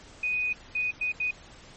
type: tone bursts at uneven times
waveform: sine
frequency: 2489 Hz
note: D#7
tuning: in tune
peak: -25 dBFS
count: 4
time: 0.23-0.53 / 0.75-0.91 / 1.01-1.12 / 1.2-1.31 s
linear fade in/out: 5 ms
effects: pink hiss -50 dBFS RMS until 1.76 s + MP3 32 kbps